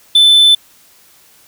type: tone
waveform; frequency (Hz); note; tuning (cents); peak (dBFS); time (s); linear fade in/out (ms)
triangle; 3520; A7; 0; -3; 0.15-0.55; 5
effects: white hiss -47 dBFS RMS until 1.47 s